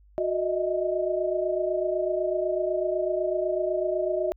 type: tone cluster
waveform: sine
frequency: 365.5 / 610 / 638 Hz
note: F#4 / D#5 / D#5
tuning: -21 / -34 / +43 cents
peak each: -28 dBFS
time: 0.18-4.32 s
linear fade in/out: 0 ms
effects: added 50 Hz sine -53 dBFS peak until 4.36 s